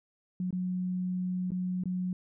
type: tone with dropouts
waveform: sine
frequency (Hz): 182.4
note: F#3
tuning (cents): -24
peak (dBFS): -29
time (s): 0.4-2.13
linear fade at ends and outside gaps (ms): 2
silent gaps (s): 0.507-0.527 / 1.506-1.518 / 1.837-1.856
effects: none